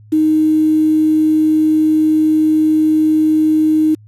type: tone with quantisation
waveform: sine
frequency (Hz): 311.1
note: D#4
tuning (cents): 0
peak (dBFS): -9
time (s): 0.12-3.95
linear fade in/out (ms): 10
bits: 6
effects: added 106 Hz sine -39 dBFS peak until 4.07 s + resampled to 32000 Hz